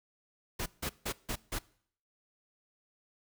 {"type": "noise bursts", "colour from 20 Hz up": "pink", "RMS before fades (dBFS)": -35, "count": 5, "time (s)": [0.59, 1.59], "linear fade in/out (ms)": 10, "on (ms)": 72, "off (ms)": 160, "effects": ["noise-tail reverb RT60 0.6 s tail -22 dB re dry"]}